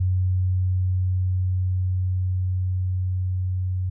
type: tone with level ramp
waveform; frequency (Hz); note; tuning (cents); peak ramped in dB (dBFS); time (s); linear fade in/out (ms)
sine; 92.2; F#2; -6; -18 to -22; 0-3.9; 10
effects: none